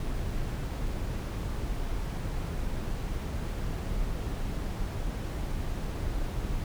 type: noise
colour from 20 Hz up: brown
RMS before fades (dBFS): -32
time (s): 0-6.64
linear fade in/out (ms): 2
effects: none